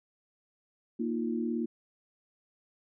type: chord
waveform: sine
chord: Bb suspended fourth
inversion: none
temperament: equal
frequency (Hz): 233.1 / 311.1 / 349.2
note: Bb3 / Eb4 / F4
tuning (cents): 0 / 0 / 0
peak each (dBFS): -31 / -36 / -35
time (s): 0.99-1.66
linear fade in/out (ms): 10
effects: none